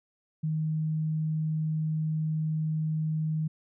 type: tone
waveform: sine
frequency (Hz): 156.5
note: D#3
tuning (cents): +10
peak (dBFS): -26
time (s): 0.43-3.48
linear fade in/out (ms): 10
effects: none